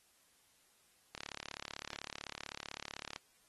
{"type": "click train", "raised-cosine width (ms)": 0.2, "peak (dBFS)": -25, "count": 73, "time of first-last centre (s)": [1.15, 3.161], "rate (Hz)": 35.8, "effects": ["white hiss -70 dBFS RMS until 3.48 s", "AAC 32 kbps"]}